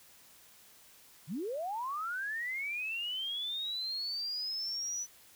sine linear sweep, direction up, 123.4 to 5990 Hz, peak -34 dBFS, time 1.27-5.07 s, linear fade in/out 50 ms, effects white hiss -59 dBFS RMS until 5.35 s

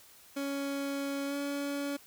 30% pulse tone with pitch glide, 278.8 to 283.2 Hz, C#4 to C#4, +10 to +37 cents, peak -30 dBFS, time 0.36-1.97 s, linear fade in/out 10 ms, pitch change +27 cents, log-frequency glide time 1.26-1.35 s, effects white hiss -57 dBFS RMS until 2.06 s

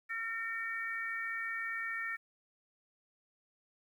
harmonic tone, 454.7 Hz, A#4, 43 cents flat, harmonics 3 / 4 / 5, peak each -43 / -37 / -42 dBFS, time 0.09-2.17 s, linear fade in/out 20 ms, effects 11-bit

